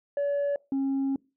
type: tone pair in turn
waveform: sine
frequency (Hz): 570 / 271.7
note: C#5 / C#4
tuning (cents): +48 / -35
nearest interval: octave + minor second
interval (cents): 1283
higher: first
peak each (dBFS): -22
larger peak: neither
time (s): 0.17-0.56 / 0.72-1.16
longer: second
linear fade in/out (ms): 2
effects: noise-tail reverb RT60 0.3 s tail -25 dB re dry + tanh soft clip ceiling -23 dBFS